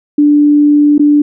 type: tone with dropouts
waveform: sine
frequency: 293.7 Hz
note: D4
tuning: in tune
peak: -4 dBFS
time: 0.18-1.22 s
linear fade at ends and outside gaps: 5 ms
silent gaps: 0.981-0.994 s
effects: none